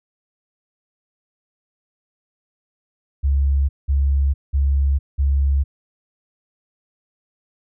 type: tone bursts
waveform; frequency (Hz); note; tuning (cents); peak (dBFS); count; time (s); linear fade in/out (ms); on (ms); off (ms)
sine; 69.3; C#2; 0; -14; 4; 3.23-5.64; 20; 460; 190
effects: none